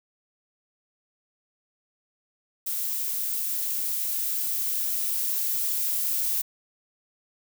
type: noise with level ramp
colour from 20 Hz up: violet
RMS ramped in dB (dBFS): -29 to -26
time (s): 2.66-6.42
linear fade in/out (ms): 10
effects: none